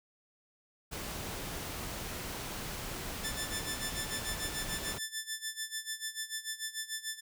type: noise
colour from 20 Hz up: pink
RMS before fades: -40 dBFS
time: 0.91-4.99 s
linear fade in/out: 20 ms
type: tone with tremolo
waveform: 10% pulse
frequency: 1760 Hz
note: A6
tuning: in tune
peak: -25 dBFS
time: 3.23-7.21 s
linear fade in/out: 20 ms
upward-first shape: sine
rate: 6.8 Hz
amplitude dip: 85%
effects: none